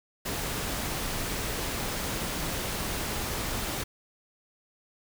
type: noise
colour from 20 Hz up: pink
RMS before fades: -32 dBFS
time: 0.25-3.84 s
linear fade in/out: 10 ms
effects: none